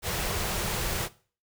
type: band-stop noise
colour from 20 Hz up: pink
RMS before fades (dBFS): -30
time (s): 0.02-1.09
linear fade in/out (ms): 50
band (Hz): 220 to 320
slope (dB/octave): 96
effects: noise-tail reverb RT60 0.4 s tail -18 dB re dry